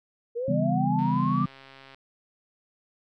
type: linear sweep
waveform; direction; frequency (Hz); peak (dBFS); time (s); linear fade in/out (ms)
sine; up; 457 to 1200; -27; 0.35-1.46; 20
type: chord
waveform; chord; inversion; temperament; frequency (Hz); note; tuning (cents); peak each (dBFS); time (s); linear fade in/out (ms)
sine; C# half-diminished seventh; none; just; 138.59 / 166.31 / 199.57 / 249.5; C#3 / E3 / G3 / B3; 0 / +16 / +31 / +18; -28; 0.48-1.46; 5
type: click train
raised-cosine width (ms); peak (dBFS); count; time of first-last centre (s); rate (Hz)
0.3; -32; 130; 0.99-1.946; 135
effects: none